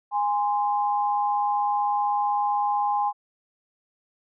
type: tone pair together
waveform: sine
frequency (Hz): 824.2 / 1040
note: G#5 / C6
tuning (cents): -13 / -11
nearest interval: major third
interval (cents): 402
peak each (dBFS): -22 / -27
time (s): 0.11-3.13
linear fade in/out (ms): 50
effects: none